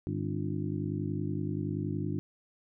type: harmonic tone with a mistuned harmonic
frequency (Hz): 50.6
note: G#1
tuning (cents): -44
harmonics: 2 / 3 / 4 / 5 / 6 / 7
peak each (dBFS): -36 / -35 / -39 / -42 / -37 / -41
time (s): 0.07-2.19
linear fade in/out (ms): 0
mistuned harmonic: 5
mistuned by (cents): +94
effects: none